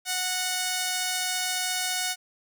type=tone pair together; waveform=5% pulse; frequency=736.1 / 1833 Hz; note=F#5 / A#6; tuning=-9 / -30 cents; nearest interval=octave + major third; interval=1579 cents; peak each=-15 / -26 dBFS; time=0.05-2.16 s; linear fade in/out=50 ms; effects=none